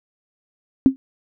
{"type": "tone with exponential decay", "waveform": "sine", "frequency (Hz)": 265.9, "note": "C4", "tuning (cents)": 28, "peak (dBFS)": -4, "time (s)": [0.86, 0.96], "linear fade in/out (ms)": 0, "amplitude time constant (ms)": 21, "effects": []}